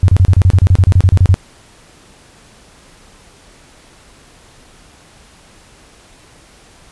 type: tone bursts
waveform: sine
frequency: 92.5 Hz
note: F#2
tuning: in tune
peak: -4 dBFS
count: 16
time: 0.03-1.342 s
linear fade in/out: 0 ms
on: 52 ms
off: 32 ms
effects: pink hiss -44 dBFS RMS until 6.91 s + resampled to 24000 Hz